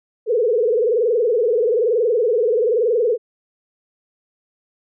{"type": "tone with frequency modulation", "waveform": "sine", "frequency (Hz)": 460.8, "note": "A#4", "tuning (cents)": -20, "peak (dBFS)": -14, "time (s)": [0.26, 3.18], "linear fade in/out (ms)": 50, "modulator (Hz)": 21.1, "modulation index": 2, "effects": []}